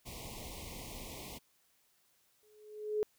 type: band-stop noise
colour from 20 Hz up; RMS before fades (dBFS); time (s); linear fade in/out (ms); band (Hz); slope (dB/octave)
pink; -46; 0.05-1.39; 20; 1100 to 2000; 96
type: tone with exponential growth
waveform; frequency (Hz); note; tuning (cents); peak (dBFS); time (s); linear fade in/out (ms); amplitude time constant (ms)
sine; 424.4; G#4; +38; -27; 2.43-3.03; 0; 130
effects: white hiss -72 dBFS RMS until 3.18 s